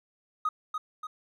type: tone with echo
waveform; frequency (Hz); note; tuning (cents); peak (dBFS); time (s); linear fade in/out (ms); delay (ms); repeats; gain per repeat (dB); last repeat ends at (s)
triangle; 1252; D#6; +10; -21; 0.45-0.49; 5; 290; 2; -6; 1.07
effects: tanh soft clip ceiling -22 dBFS